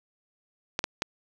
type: clicks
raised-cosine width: 0.2 ms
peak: -9 dBFS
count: 3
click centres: 0.791 / 0.841 / 1.021 s
effects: none